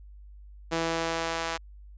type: tone with high-pass filter sweep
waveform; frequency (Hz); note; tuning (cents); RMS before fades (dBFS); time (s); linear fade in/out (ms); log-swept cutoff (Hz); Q
sawtooth; 164.81; E3; 0; -30; 0.71-1.58; 20; 340 to 850; 0.86
effects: added 50 Hz sine -45 dBFS peak until 1.97 s + resampled to 16000 Hz